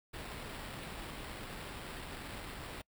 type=noise with sample-and-hold; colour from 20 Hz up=pink; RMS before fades=-45 dBFS; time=0.13-2.82 s; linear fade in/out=10 ms; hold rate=6300 Hz; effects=noise-tail reverb RT60 0.1 s tail -25 dB re dry